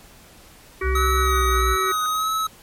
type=harmonic tone; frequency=380.2 Hz; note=F#4; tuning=47 cents sharp; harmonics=1 / 3 / 5 / 6; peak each=-25 / -30 / -31 / -33 dBFS; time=0.81-1.92 s; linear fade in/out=5 ms
type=tone with tremolo; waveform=sine; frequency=1480 Hz; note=F#6; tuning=in tune; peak=-28 dBFS; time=0.82-2.06 s; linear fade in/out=0 ms; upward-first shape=triangle; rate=5.8 Hz; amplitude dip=90%
type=tone with pitch glide; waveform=sine; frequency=65.41 to 59.98 Hz; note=C2 to B1; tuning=0 to -50 cents; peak=-19 dBFS; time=0.82-1.77 s; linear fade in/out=50 ms; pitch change=-150 cents; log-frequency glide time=1.29-1.54 s
type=tone with vibrato; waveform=square; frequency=1274 Hz; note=D#6; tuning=41 cents sharp; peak=-21 dBFS; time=0.95-2.47 s; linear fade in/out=5 ms; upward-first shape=sine; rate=1.6 Hz; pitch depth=28 cents each way
effects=pink hiss -48 dBFS RMS until 2.62 s + MP3 64 kbps